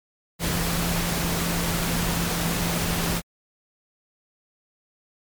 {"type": "tone in noise", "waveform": "sine", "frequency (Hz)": 169.6, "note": "E3", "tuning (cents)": 50, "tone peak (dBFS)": -27, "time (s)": [0.39, 3.22], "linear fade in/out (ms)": 50, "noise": "pink", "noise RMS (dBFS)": -26, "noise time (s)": [0.39, 3.22], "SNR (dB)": -4, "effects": ["MP3 96 kbps"]}